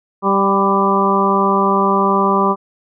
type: harmonic tone with a mistuned harmonic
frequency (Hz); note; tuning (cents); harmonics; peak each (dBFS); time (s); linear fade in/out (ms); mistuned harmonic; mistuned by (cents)
196; G3; 0; 1 / 2 / 3 / 4 / 5 / 6; -18 / -18 / -23 / -22 / -17 / -17; 0.22-2.56; 50; 5; +26
effects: none